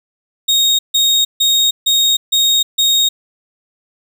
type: tone bursts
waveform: 35% pulse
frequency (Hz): 3729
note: A#7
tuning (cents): 0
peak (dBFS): -8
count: 6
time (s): 0.48-3.09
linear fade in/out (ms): 10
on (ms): 310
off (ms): 150
effects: none